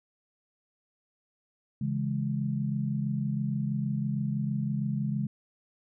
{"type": "chord", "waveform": "sine", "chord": "C# minor", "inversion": "none", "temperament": "equal", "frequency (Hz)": [138.59, 164.81, 207.7], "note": ["C#3", "E3", "G#3"], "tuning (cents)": [0, 0, 0], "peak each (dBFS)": [-30, -35, -31], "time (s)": [1.81, 5.27], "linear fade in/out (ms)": 5, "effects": []}